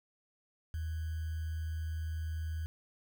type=tone with sample-and-hold; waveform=sine; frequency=79.8 Hz; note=D#2; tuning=44 cents sharp; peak=-34 dBFS; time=0.74-2.66 s; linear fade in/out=0 ms; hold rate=1575 Hz; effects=none